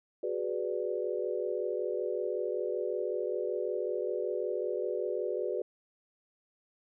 sine chord, G# half-diminished seventh, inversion third, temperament equal, 370 / 415.3 / 493.9 / 587.3 Hz, F#4 / G#4 / B4 / D5, 0 / 0 / 0 / 0 cents, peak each -35 / -36 / -35 / -38 dBFS, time 0.23-5.62 s, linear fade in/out 5 ms, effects none

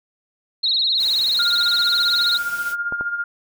sine tone with vibrato, 4000 Hz, B7, 21 cents sharp, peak -16 dBFS, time 0.63-2.38 s, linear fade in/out 10 ms, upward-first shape triangle, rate 19 Hz, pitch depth 150 cents each way
white noise, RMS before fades -36 dBFS, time 0.97-2.76 s, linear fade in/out 50 ms
sine tone with tremolo, 1410 Hz, F6, 16 cents sharp, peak -19 dBFS, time 1.39-3.24 s, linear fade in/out 2 ms, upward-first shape sine, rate 15 Hz, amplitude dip 60%
clicks, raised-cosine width 1 ms, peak -17 dBFS, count 2, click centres 2.924 / 3.01 s
effects none

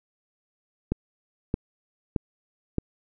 click train, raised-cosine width 3 ms, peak -11 dBFS, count 4, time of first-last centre 0.92-2.783 s, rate 1.61 Hz, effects none

